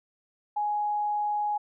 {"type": "tone", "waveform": "sine", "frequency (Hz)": 834, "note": "G#5", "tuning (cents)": 7, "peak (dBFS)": -25, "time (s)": [0.56, 1.58], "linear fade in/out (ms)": 10, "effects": []}